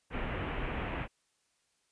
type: low-pass noise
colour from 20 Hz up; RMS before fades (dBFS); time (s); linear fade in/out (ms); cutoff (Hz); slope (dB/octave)
pink; -36; 0.1-1.08; 50; 2900; 48
effects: white hiss -75 dBFS RMS until 1.91 s + resampled to 22050 Hz